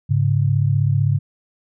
sine tone pair together, 104.31 / 140 Hz, G#2 / C#3, +8 / +18 cents, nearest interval perfect fourth, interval 510 cents, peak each -17 dBFS, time 0.09-1.19 s, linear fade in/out 20 ms, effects none

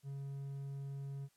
triangle tone, 138.59 Hz, C#3, in tune, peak -39 dBFS, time 0.03-1.29 s, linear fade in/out 50 ms, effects white hiss -74 dBFS RMS until 1.36 s + low-pass 12000 Hz 12 dB/octave

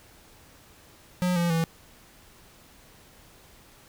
square tone with pitch steps, 180 / 172.07 / 164.49 Hz, F#3 / F3 / E3, -47 / -25 / -3 cents, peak -23 dBFS, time 1.22-1.64 s, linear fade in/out 0 ms, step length 140 ms, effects pink hiss -54 dBFS RMS until 3.88 s

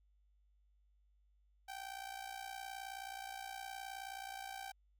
sawtooth tone with amplitude modulation, 777 Hz, G5, 16 cents flat, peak -38 dBFS, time 1.68-4.72 s, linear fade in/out 10 ms, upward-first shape sine, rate 59.1 Hz, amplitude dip 75%, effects added 50 Hz sine -69 dBFS peak until 4.99 s

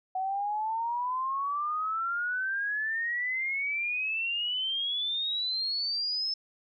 sine exponential sweep, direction up, 744 to 5274 Hz, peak -28 dBFS, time 0.15-6.34 s, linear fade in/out 5 ms, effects none

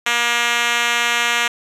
5% pulse tone with band-pass filter, 237.7 Hz, A#3, 34 cents sharp, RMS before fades -18 dBFS, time 0.06-1.48 s, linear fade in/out 5 ms, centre 3000 Hz, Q 0.63, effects resampled to 32000 Hz

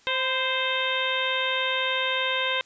harmonic tone with a mistuned harmonic, 523.3 Hz, C5, in tune, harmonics 1 / 2 / 3 / 4 / 5 / 6 / 7, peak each -31 / -31 / -31 / -31 / -31 / -31 / -31 dBFS, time 0.07-2.61 s, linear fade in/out 0 ms, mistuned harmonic 2, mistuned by -41 cents, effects white hiss -57 dBFS RMS until 2.65 s + resampled to 16000 Hz

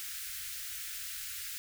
white band-stop noise, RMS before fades -41 dBFS, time 0-1.58 s, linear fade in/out 0 ms, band 100 to 1400 Hz, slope 48 dB/octave, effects none

